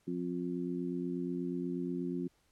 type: harmonic tone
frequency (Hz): 88.3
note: F2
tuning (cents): +20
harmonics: 2 / 3 / 4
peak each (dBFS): -38 / -37 / -39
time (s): 0.07-2.28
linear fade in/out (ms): 10
effects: pink hiss -72 dBFS RMS until 2.51 s + low-pass 12000 Hz 12 dB/octave